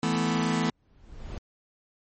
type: chord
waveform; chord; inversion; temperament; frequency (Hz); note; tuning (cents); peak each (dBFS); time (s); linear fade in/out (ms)
sawtooth; E suspended fourth; none; just; 164.81 / 219.8 / 247.2; E3 / A3 / B3; 0 / -2 / +2; -24; 0.03-0.7; 2
type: noise with exponential growth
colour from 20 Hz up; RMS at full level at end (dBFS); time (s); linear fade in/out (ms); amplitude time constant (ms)
brown; -32; 0.69-1.38; 1; 150
effects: MP3 32 kbps